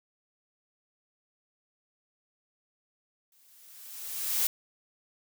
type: noise with exponential growth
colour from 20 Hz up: blue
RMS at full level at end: -25 dBFS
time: 3.32-4.47 s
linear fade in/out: 2 ms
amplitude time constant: 250 ms
effects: none